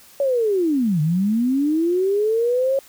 sine linear two-way sweep, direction down then up, 570 to 146.6 to 550 Hz, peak -16 dBFS, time 0.2-2.79 s, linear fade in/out 2 ms, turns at 1.01 s, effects white hiss -48 dBFS RMS until 2.88 s

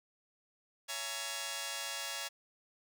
5% pulse chord, A# half-diminished seventh, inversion first, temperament just, 559.4 / 671.3 / 839.1 / 932.3 Hz, C#5 / E5 / G#5 / A#5, +16 / +31 / +18 / 0 cents, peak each -33 dBFS, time 0.88-2.29 s, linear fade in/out 20 ms, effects none

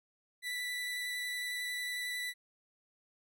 30% pulse tone with vibrato, 1975.5 Hz, B6, in tune, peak -33 dBFS, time 0.42-2.34 s, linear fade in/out 50 ms, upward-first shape square, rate 11 Hz, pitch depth 8 cents each way, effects none

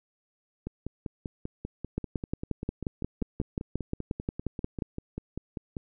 two click trains, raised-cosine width 3 ms, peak -16 / -21 dBFS, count 17 / 27, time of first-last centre 1.98-4.822 / 0.67-5.768 s, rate 5.63 / 5.1 Hz, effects none

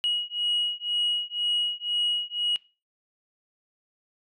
sine beating tone pair, 2900 / 2902 Hz, F#7 / F#7, -35 / -34 cents, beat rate 2 Hz, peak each -27 dBFS, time 0.04-2.56 s, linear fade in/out 0 ms, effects noise-tail reverb RT60 0.3 s tail -21 dB re dry + tanh soft clip ceiling -19 dBFS

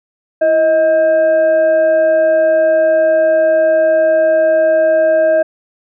sine tone with frequency modulation, 632 Hz, D#5, 27 cents sharp, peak -8 dBFS, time 0.41-5.43 s, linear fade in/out 10 ms, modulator 965 Hz, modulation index 0.36, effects none

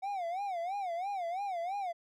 triangle tone with vibrato, 740 Hz, F#5, in tune, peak -31 dBFS, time 0.02-1.93 s, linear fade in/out 20 ms, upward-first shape sine, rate 3 Hz, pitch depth 170 cents each way, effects MP3 96 kbps

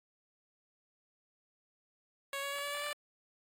10% pulse tone with pitch steps, 554.4 / 560.8 / 567.4 / 574 / 580.6 / 587.4 Hz, C#5 / C#5 / C#5 / D5 / D5 / D5, 0 / +20 / +40 / -40 / -20 / 0 cents, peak -28 dBFS, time 2.33-2.93 s, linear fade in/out 2 ms, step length 100 ms, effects AAC 64 kbps

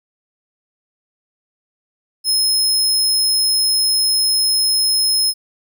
sawtooth tone, 5160 Hz, E8, 38 cents flat, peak -11 dBFS, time 2.24-5.34 s, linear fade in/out 50 ms, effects none

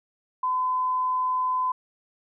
sine tone, 1016 Hz, B5, 49 cents sharp, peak -22 dBFS, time 0.43-1.72 s, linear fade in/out 5 ms, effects none

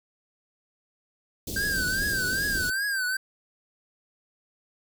pink band-stop noise, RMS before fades -33 dBFS, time 1.47-2.7 s, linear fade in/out 5 ms, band 480 to 3800 Hz, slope 24 dB/octave
square tone with vibrato, 1568 Hz, G6, in tune, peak -26 dBFS, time 1.56-3.17 s, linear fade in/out 5 ms, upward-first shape triangle, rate 2.5 Hz, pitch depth 120 cents each way
effects none

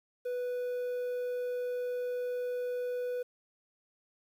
triangle tone with quantisation, 493.9 Hz, B4, in tune, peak -30 dBFS, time 0.25-3.23 s, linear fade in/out 10 ms, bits 10, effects none

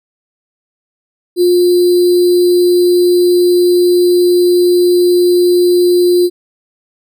sine tone with sample-and-hold, 354.4 Hz, F4, 25 cents sharp, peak -6 dBFS, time 1.36-6.3 s, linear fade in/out 50 ms, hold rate 4410 Hz, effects none

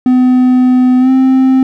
triangle tone with pitch glide, 252.9 to 262 Hz, B3 to C4, +41 to +2 cents, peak -3 dBFS, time 0.06-1.63 s, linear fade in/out 2 ms, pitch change +61 cents, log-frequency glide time 0.99-1.1 s, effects none

